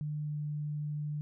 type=tone with pitch glide; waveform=sine; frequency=150 to 148.96 Hz; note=D3 to D3; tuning=+37 to +25 cents; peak=-33 dBFS; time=0.01-1.21 s; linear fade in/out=0 ms; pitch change=-12 cents; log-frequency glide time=0.24-0.35 s; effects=none